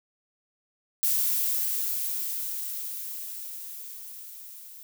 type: noise with level ramp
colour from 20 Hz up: violet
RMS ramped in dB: -24 to -46 dBFS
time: 1.03-4.83 s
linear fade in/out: 0 ms
effects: none